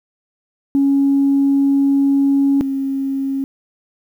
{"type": "tone pair in turn", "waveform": "sine", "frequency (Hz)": [277.2, 271.7], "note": ["C#4", "C#4"], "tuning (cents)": [0, -35], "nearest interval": "unison", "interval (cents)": 35, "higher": "first", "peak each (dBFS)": [-10, -17], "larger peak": "first", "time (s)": [[0.75, 2.61], [2.61, 3.44]], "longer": "first", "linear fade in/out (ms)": 0, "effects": ["tanh soft clip ceiling -7 dBFS", "8-bit"]}